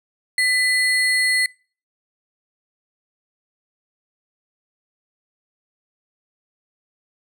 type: tone with sample-and-hold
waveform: sine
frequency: 2000 Hz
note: B6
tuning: 21 cents sharp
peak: -15 dBFS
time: 0.38-1.46 s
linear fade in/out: 2 ms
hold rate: 6300 Hz
effects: noise-tail reverb RT60 0.4 s tail -25 dB re dry + low-pass 12000 Hz 12 dB/octave